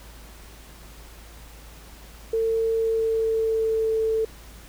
sine tone with pitch glide, 450.1 to 443.6 Hz, A4 to A4, +39 to +14 cents, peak -20 dBFS, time 2.33-4.25 s, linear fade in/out 5 ms, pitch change -25 cents, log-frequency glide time 2.75-3.91 s, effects added 54 Hz sine -44 dBFS peak until 4.68 s + pink hiss -48 dBFS RMS until 4.68 s

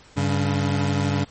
25% pulse tone pair together, 98 / 140.86 Hz, G2 / C#3, 0 / +28 cents, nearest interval tritone, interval 628 cents, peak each -19 dBFS, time 0.16-1.25 s, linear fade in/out 20 ms, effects pink hiss -50 dBFS RMS until 1.3 s + MP3 32 kbps

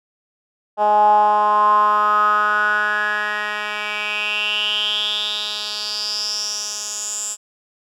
10% pulse tone with band-pass filter sweep, 209.6 Hz, G#3, 16 cents sharp, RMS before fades -19 dBFS, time 0.77-7.37 s, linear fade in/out 50 ms, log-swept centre 750 to 7700 Hz, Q 7.6, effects none

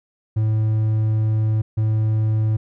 triangle tone pair in turn, 109 / 109 Hz, A2 / A2, -16 / -16 cents, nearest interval unison, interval 0 cents, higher neither, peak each -14 dBFS, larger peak neither, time 0.36-1.62 / 1.77-2.57 s, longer first, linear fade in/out 10 ms, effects none

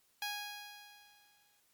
10% pulse tone with exponential decay, 825 Hz, G#5, 12 cents flat, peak -27 dBFS, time 0.22-1.6 s, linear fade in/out 2 ms, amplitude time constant 300 ms, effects white hiss -72 dBFS RMS until 1.73 s + MP3 96 kbps

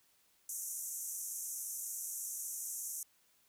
pink band-pass noise, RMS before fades -42 dBFS, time 0.49-3.03 s, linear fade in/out 2 ms, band 5900 to 14000 Hz, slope 96 dB/octave, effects white hiss -71 dBFS RMS until 3.48 s

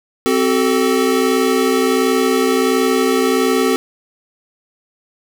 square chord, F# diminished, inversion second, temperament equal with one note detuned, 261.6 / 378.6 / 440 Hz, C4 / F#4 / A4, 0 / +40 / 0 cents, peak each -18 dBFS, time 0.26-3.76 s, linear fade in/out 0 ms, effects 7-bit

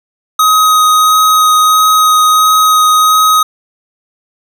square tone with vibrato, 1258 Hz, D#6, 19 cents sharp, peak -6 dBFS, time 0.39-3.43 s, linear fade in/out 5 ms, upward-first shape sine, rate 1.5 Hz, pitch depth 9 cents each way, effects none

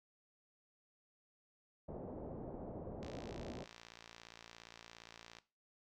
white low-pass noise, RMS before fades -47 dBFS, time 1.88-3.64 s, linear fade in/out 10 ms, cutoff 610 Hz, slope 24 dB/octave
click train, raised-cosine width 0.2 ms, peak -35 dBFS, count 136, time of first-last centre 3.03-5.386 s, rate 57.3 Hz
effects noise-tail reverb RT60 0.3 s tail -17 dB re dry

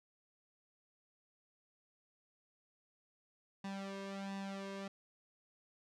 sawtooth tone with flanger, 196 Hz, G3, in tune, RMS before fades -44 dBFS, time 3.64-4.88 s, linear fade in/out 5 ms, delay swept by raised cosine 1.1 to 1.88 ms, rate 1.4 Hz, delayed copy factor +0.85, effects low-pass 6000 Hz 12 dB/octave

